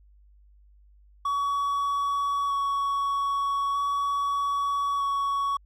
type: tone with vibrato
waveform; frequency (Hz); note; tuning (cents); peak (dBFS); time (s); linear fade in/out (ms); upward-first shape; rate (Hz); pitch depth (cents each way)
triangle; 1124; C#6; +24; -22; 1.25-5.57; 5; square; 0.4; 8
effects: added 50 Hz sine -53 dBFS peak until 5.65 s